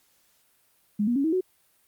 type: tone with pitch steps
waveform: sine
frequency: 207.7 / 240 / 277.2 / 320.3 / 370.1 Hz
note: G#3 / B3 / C#4 / E4 / F#4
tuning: 0 / -49 / 0 / -50 / 0 cents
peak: -21 dBFS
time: 0.99-1.41 s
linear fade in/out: 10 ms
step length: 84 ms
effects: white hiss -65 dBFS RMS until 1.87 s + Opus 48 kbps